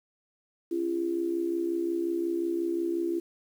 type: tone with amplitude modulation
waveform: sine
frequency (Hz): 339.9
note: F4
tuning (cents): -47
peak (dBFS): -23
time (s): 0.71-3.2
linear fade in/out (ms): 10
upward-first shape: sine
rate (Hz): 65.6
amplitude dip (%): 70
effects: 9-bit